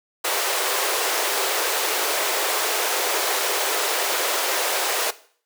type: high-pass noise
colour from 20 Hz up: pink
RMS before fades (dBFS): -23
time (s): 0.24-5.11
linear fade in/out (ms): 10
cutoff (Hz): 380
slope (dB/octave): 48
effects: noise-tail reverb RT60 0.5 s tail -17 dB re dry